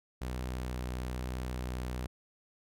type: tone with vibrato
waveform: sawtooth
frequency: 62.5 Hz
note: B1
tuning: 21 cents sharp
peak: -31 dBFS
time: 0.21-2.07 s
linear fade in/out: 10 ms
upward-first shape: triangle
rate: 1.1 Hz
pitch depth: 11 cents each way
effects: none